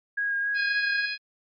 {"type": "tone with vibrato", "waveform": "sine", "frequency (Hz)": 1636, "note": "G#6", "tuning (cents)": -26, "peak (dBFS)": -24, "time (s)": [0.17, 1.06], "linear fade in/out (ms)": 10, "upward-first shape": "sine", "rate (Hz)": 3.7, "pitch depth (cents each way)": 16}
{"type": "harmonic tone", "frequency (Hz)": 830.6, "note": "G#5", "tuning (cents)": 0, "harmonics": [2, 3, 4, 5, 6], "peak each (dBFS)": [-33, -32, -42, -36, -37], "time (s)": [0.54, 1.18], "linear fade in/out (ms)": 50}
{"effects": ["MP3 64 kbps"]}